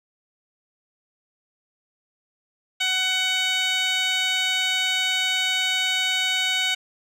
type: tone with band-pass filter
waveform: 15% pulse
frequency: 748 Hz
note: F#5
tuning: 19 cents sharp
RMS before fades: -23 dBFS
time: 2.8-6.75 s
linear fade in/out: 10 ms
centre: 3700 Hz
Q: 1.7
effects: none